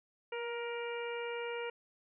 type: harmonic tone with a mistuned harmonic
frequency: 470 Hz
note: A#4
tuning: 14 cents sharp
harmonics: 1 / 2 / 3 / 4 / 5 / 6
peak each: -38 / -45 / -47 / -50 / -46 / -49 dBFS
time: 0.32-1.7 s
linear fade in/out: 5 ms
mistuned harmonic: 1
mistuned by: +15 cents
effects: none